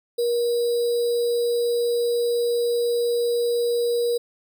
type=tone with sample-and-hold; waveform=sine; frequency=475.8 Hz; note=A#4; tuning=35 cents sharp; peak=-19 dBFS; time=0.18-4.18 s; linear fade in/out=10 ms; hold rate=4410 Hz; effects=none